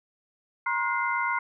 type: tone cluster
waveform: sine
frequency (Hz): 953 / 1061 / 1436 / 2080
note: A#5 / C6 / F6 / C7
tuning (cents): +38 / +24 / +48 / -11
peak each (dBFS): -30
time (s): 0.66-1.39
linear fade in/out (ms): 5
effects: none